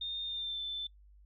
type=tone with pitch glide; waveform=sine; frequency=3647 to 3531 Hz; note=A#7 to A7; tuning=-39 to +5 cents; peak=-35 dBFS; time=0.01-0.87 s; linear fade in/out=5 ms; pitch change=-56 cents; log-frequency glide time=0.25-0.61 s; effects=noise-tail reverb RT60 0.1 s tail -22 dB re dry + added 50 Hz sine -56 dBFS peak until 1.25 s